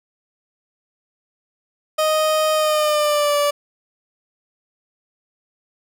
30% pulse tone with pitch glide, 622.3 to 580.6 Hz, D#5 to D5, 0 to -20 cents, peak -13 dBFS, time 1.98-3.51 s, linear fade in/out 10 ms, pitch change -120 cents, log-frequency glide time 2.53-3.37 s, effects none

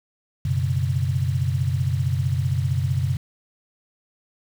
sine chord, F# suspended fourth, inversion none, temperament just, 92.5 / 123.33 / 138.75 Hz, F#2 / B2 / C#3, 0 / -2 / +2 cents, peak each -24 dBFS, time 0.45-3.17 s, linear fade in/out 5 ms, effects 7-bit

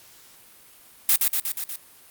blue noise with echo, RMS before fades -17 dBFS, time 1.09-1.16 s, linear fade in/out 2 ms, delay 120 ms, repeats 5, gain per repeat -3 dB, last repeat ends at 1.76 s, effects white hiss -51 dBFS RMS until 2.1 s + Opus 48 kbps

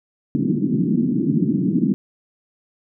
pink band-pass noise, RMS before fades -19 dBFS, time 0.35-1.94 s, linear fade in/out 0 ms, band 150 to 320 Hz, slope 48 dB/octave, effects none

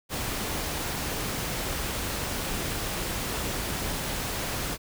pink noise, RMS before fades -31 dBFS, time 0.09-4.78 s, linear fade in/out 50 ms, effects none

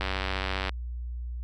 click train, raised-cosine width 0.3 ms, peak -13 dBFS, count 66, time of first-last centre 0.01-0.693 s, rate 95.1 Hz, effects added 60 Hz sine -32 dBFS peak until 1.43 s

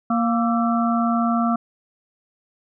harmonic tone with a mistuned harmonic, 233.1 Hz, A#3, in tune, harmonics 1 / 3 / 5 / 6, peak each -19 / -24 / -26 / -27 dBFS, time 0.1-1.56 s, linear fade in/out 5 ms, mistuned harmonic 6, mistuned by -83 cents, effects none

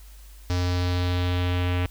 square tone with low-pass filter sweep, 89.3 Hz, F2, 39 cents sharp, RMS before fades -24 dBFS, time 0.5-1.86 s, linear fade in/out 0 ms, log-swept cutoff 5300 to 2700 Hz, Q 2.5, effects added 50 Hz sine -43 dBFS peak until 1.9 s + white hiss -54 dBFS RMS until 1.9 s

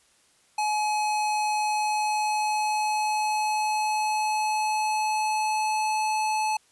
square tone with pitch glide, 848 to 862.3 Hz, G#5 to A5, +36 to -35 cents, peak -24 dBFS, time 0.58-6.57 s, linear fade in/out 5 ms, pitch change +29 cents, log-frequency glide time 1.58-6.06 s, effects white hiss -62 dBFS RMS until 6.71 s + resampled to 24000 Hz

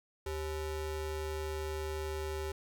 square ring-modulated tone, 233.1 Hz, A#3, in tune, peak -33 dBFS, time 0.26-2.52 s, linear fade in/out 5 ms, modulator 159 Hz, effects none

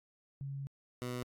sine / 15% pulse tone pair in turn, 138.2 / 123.57 Hz, C#3 / B2, -5 / +1 cents, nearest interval major second, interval 194 cents, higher first, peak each -38 / -31 dBFS, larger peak second, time 0.41-0.67 / 1.02-1.23 s, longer first, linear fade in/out 0 ms, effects AAC 64 kbps

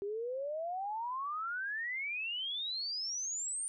sine exponential sweep, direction up, 392 to 9150 Hz, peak -35 dBFS, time 0.02-3.68 s, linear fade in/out 0 ms, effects none

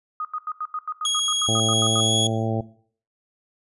sine tone bursts, 1244.5 Hz, D#6, in tune, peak -25 dBFS, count 14, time 0.2-2.004 s, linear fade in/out 2 ms, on 49 ms, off 86 ms
sawtooth tone with pitch glide, 3310 to 3343 Hz, G#7 to G#7, -6 to +11 cents, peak -17 dBFS, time 1.05-2.27 s, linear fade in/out 2 ms, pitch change +17 cents, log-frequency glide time 1.68-2.13 s
harmonic tone, 111.8 Hz, A2, 28 cents sharp, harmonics 1 / 2 / 3 / 4 / 5 / 6 / 7, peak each -25 / -28 / -30 / -31 / -32 / -33 / -33 dBFS, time 1.48-2.61 s, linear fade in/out 5 ms
effects noise-tail reverb RT60 0.5 s tail -17 dB re dry + resampled to 24000 Hz

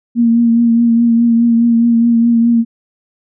sine tone with vibrato, 233.1 Hz, A#3, in tune, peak -7 dBFS, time 0.15-2.65 s, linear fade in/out 50 ms, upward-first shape triangle, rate 4.8 Hz, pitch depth 32 cents each way, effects none

